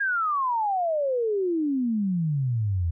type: exponential sweep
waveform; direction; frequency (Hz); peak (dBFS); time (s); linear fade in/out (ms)
sine; down; 1655 to 80.8; -22; 0-2.91; 10
effects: none